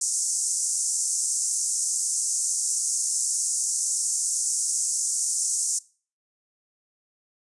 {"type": "band-pass noise", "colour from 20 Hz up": "white", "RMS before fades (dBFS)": -26, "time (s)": [0.01, 5.79], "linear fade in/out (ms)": 5, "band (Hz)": [5900, 9300], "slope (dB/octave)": 48, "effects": ["noise-tail reverb RT60 0.4 s tail -22 dB re dry", "resampled to 24000 Hz"]}